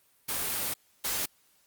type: noise bursts at uneven times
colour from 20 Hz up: white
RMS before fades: -31 dBFS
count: 2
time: 0.28-0.74 / 1.04-1.26 s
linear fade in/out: 10 ms
effects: white hiss -66 dBFS RMS until 1.66 s + Opus 32 kbps